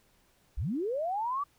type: linear sweep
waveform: sine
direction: up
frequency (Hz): 36.71 to 1174.7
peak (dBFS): -29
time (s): 0.57-1.44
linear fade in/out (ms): 10
effects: pink hiss -67 dBFS RMS until 1.58 s